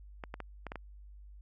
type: clicks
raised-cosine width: 0.5 ms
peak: -25 dBFS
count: 6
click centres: 0.238 / 0.341 / 0.403 / 0.667 / 0.719 / 0.757 s
effects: added 50 Hz sine -49 dBFS peak until 1.41 s